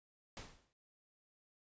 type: noise with exponential decay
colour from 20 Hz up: pink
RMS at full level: -45 dBFS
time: 0.37-0.73 s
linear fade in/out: 0 ms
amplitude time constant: 78 ms
effects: noise-tail reverb RT60 0.3 s tail -22 dB re dry + resampled to 16000 Hz